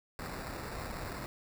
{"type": "noise with sample-and-hold", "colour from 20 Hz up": "pink", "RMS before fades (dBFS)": -41, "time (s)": [0.19, 1.26], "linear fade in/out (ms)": 0, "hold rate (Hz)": 3150, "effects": []}